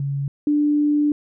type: tone pair in turn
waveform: sine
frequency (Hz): 139.8 / 295.1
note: C#3 / D4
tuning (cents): +15 / +8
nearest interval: octave + minor second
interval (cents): 1293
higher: second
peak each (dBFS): -21 / -15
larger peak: second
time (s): 0-0.28 / 0.47-1.12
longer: second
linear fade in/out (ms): 2
effects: none